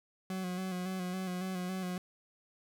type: tone with vibrato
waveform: 40% pulse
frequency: 184.2 Hz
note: F#3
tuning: 7 cents flat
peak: -34 dBFS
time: 0.3-1.98 s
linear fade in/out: 2 ms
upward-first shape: square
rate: 3.6 Hz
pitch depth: 33 cents each way
effects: none